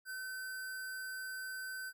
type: tone with sample-and-hold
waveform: sine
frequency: 1524 Hz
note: G6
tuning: 49 cents flat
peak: -40 dBFS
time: 0.05-1.93 s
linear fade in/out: 50 ms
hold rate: 6300 Hz
effects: none